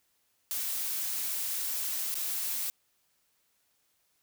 blue noise with dropouts, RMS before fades -33 dBFS, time 0.51-2.7 s, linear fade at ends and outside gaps 0 ms, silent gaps 2.142-2.154 s, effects white hiss -73 dBFS RMS until 4.22 s

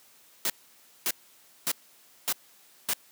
white noise bursts, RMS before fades -27 dBFS, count 5, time 0.45-2.935 s, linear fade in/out 2 ms, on 49 ms, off 560 ms, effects white hiss -58 dBFS RMS until 3.11 s + high-pass 150 Hz 12 dB/octave

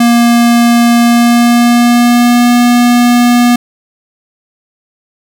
square tone with pitch glide, 236.4 to 241.8 Hz, A#3 to B3, +24 to -36 cents, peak -5 dBFS, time 0-3.56 s, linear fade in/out 5 ms, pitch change +40 cents, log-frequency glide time 1.03-2.52 s, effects none

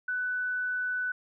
sine tone, 1494 Hz, F#6, 16 cents sharp, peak -28 dBFS, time 0.08-1.12 s, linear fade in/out 5 ms, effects none

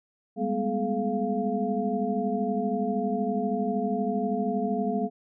sine tone cluster, 197.8 / 210.4 / 246.5 / 426.9 / 697 Hz, G3 / G#3 / B3 / G#4 / F5, +16 / +23 / -3 / +48 / -4 cents, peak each -31 dBFS, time 0.36-5.1 s, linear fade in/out 50 ms, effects none

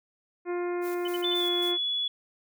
harmonic tone, 352.4 Hz, F4, 16 cents sharp, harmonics 1 / 2 / 3 / 4 / 5 / 6 / 7, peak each -28 / -39 / -41 / -44 / -48 / -46 / -51 dBFS, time 0.45-1.78 s, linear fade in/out 50 ms
blue noise with tremolo, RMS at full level -45 dBFS, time 0.81-1.73 s, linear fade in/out 50 ms, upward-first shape square, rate 3.7 Hz, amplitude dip 65%
sine tone bursts, 3020 Hz, F#7, 35 cents sharp, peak -33 dBFS, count 4, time 1.05-1.339 s, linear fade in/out 5 ms, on 28 ms, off 59 ms
sine tone with pitch glide, 3520 to 3404 Hz, A7 to G#7, 0 to +42 cents, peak -26 dBFS, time 1.24-2.08 s, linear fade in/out 5 ms, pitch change -58 cents, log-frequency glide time 1.37-1.46 s
effects none

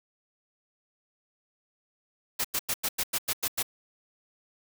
white noise bursts, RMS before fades -28 dBFS, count 9, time 2.39-3.629 s, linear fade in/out 10 ms, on 55 ms, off 93 ms, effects none

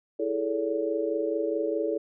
sine chord, A major seventh, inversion second, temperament equal with one note detuned, 329.6 / 415.3 / 440 / 568 Hz, E4 / G#4 / A4 / C#5, 0 / 0 / 0 / +42 cents, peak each -31 / -33 / -29 / -31 dBFS, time 0.19-1.98 s, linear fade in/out 10 ms, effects none

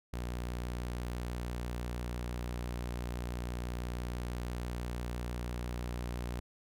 sawtooth tone with vibrato, 60.3 Hz, B1, 41 cents flat, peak -32 dBFS, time 0.13-6.4 s, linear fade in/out 5 ms, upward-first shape sine, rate 6 Hz, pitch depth 13 cents each way, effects none

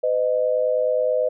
sine tone pair together, 507 / 616.3 Hz, B4 / D#5, +45 / -17 cents, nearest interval minor third, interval 338 cents, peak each -20 / -21 dBFS, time 0.03-1.29 s, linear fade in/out 10 ms, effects none

